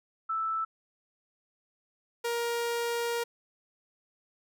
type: tone pair in turn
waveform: sine / sawtooth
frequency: 1318.5 / 470.6 Hz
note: E6 / A#4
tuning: 0 / +16 cents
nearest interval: octave + tritone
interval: 1784 cents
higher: first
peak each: -28 / -25 dBFS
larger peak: second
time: 0.29-0.65 / 2.24-3.24 s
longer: second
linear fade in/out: 10 ms
effects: none